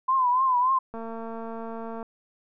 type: tone with vibrato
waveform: sine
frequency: 1019 Hz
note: C6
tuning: 46 cents flat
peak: -19 dBFS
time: 0.08-0.79 s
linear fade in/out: 10 ms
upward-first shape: triangle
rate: 3.5 Hz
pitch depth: 97 cents each way
type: click train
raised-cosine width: 1 ms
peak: -24 dBFS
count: 248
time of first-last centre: 0.94-2.028 s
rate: 227 Hz
effects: none